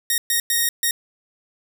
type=tone bursts at uneven times; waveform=5% pulse; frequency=1864.7 Hz; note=A#6; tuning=in tune; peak=-7 dBFS; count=4; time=0.1-0.18 / 0.3-0.4 / 0.5-0.69 / 0.83-0.91 s; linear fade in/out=2 ms; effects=none